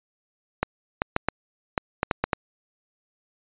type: clicks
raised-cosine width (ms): 0.5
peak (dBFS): -6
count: 9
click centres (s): 0.63 / 1.019 / 1.164 / 1.286 / 1.778 / 2.031 / 2.112 / 2.24 / 2.332
effects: resampled to 8000 Hz